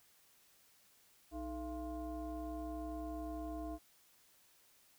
sine tone with frequency modulation, 311.1 Hz, D#4, in tune, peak -40 dBFS, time 1.31-3.79 s, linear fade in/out 50 ms, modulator 371 Hz, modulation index 1.2, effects white hiss -68 dBFS RMS until 4.98 s

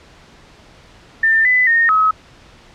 sine tone with pitch steps, 1794 / 2003 / 1842 / 1279 Hz, A6 / B6 / A#6 / D#6, +33 / +24 / -21 / +47 cents, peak -10 dBFS, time 1.23-2.11 s, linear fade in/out 5 ms, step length 220 ms, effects pink hiss -45 dBFS RMS until 2.74 s + low-pass 5000 Hz 12 dB/octave

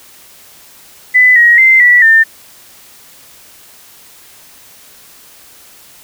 sine tone with pitch steps, 2002 / 1894 / 2077 / 1952 / 1800 Hz, B6 / A#6 / C7 / B6 / A6, +23 / +27 / -13 / -21 / +39 cents, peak -3 dBFS, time 1.14-2.24 s, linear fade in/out 20 ms, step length 220 ms, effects white hiss -40 dBFS RMS until 6.03 s

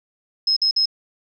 sine tone bursts, 5150 Hz, E8, 41 cents flat, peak -15 dBFS, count 3, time 0.47-0.857 s, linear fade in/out 5 ms, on 95 ms, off 51 ms, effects none

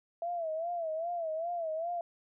sine tone with vibrato, 664 Hz, E5, 12 cents sharp, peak -32 dBFS, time 0.22-2.01 s, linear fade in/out 2 ms, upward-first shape sine, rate 2.5 Hz, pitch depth 100 cents each way, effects none

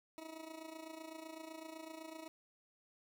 20% pulse tone with amplitude modulation, 319.9 Hz, D#4, 48 cents sharp, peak -40 dBFS, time 0.18-2.28 s, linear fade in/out 0 ms, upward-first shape sine, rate 27.9 Hz, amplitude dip 70%, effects none

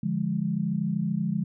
sine chord, D diminished, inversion none, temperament equal, 146.83 / 174.61 / 207.7 Hz, D3 / F3 / Ab3, 0 / 0 / 0 cents, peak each -31 / -28 / -28 dBFS, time 0.03-1.44 s, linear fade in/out 5 ms, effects none

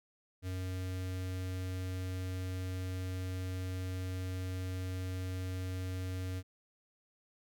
square tone with notch filter, 92.5 Hz, F#2, in tune, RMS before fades -38 dBFS, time 0.42-6.43 s, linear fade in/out 50 ms, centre 930 Hz, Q 1.4, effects none

